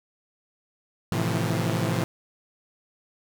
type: chord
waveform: sawtooth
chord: F major seventh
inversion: first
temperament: equal with one note detuned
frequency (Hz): 110 / 130.81 / 161.98 / 174.61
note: A2 / C3 / E3 / F3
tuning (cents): 0 / 0 / -30 / 0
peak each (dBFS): -24 / -26 / -25 / -26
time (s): 1.12-2.04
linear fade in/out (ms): 0
effects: none